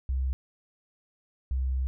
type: tone pair in turn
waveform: sine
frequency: 65.41 / 65 Hz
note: C2 / C2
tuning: 0 / -11 cents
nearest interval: unison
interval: 11 cents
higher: first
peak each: -25 dBFS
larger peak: neither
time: 0.09-0.33 / 1.51-1.87 s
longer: second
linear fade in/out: 0 ms
effects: none